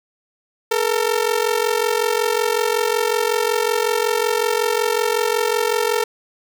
sawtooth ring-modulated tone, 452.1 Hz, A4, 47 cents sharp, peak -10 dBFS, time 0.71-6.04 s, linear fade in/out 2 ms, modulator 22.7 Hz, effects none

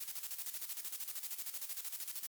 blue noise with tremolo, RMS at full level -41 dBFS, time 0-2.27 s, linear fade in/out 10 ms, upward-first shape square, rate 13 Hz, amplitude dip 65%, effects MP3 96 kbps

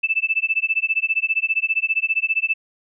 sine tone with tremolo, 2637 Hz, E7, in tune, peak -14 dBFS, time 0.03-2.54 s, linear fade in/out 10 ms, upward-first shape sine, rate 15 Hz, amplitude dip 100%, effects none

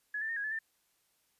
sine tone with pitch steps, 1693 / 1772 / 1831 / 1652 / 1729 / 1788 Hz, G#6 / A6 / A#6 / G#6 / A6 / A6, +33 / +12 / -32 / -10 / -31 / +27 cents, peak -33 dBFS, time 0.14-0.59 s, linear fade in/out 5 ms, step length 75 ms, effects white hiss -74 dBFS RMS until 1.39 s + resampled to 32000 Hz

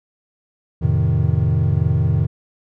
triangle chord, F dominant seventh, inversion none, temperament equal, 87.31 / 110 / 130.81 / 155.56 Hz, F2 / A2 / C3 / Eb3, 0 / 0 / 0 / 0 cents, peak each -18 dBFS, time 0.81-2.27 s, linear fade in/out 20 ms, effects none

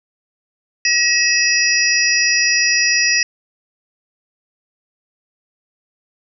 sine tone cluster, 1906 / 2594 / 4993 / 5670 Hz, A#6 / E7 / D#8 / F8, +38 / -28 / +5 / +25 cents, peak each -18 dBFS, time 0.85-3.23 s, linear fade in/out 2 ms, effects none

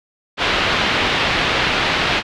white low-pass noise, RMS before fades -18 dBFS, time 0.37-2.23 s, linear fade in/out 50 ms, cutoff 3500 Hz, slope 24 dB/octave, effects none

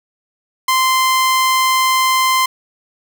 sawtooth tone, 1040 Hz, C6, 11 cents flat, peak -8 dBFS, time 0.68-2.46 s, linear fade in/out 5 ms, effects none

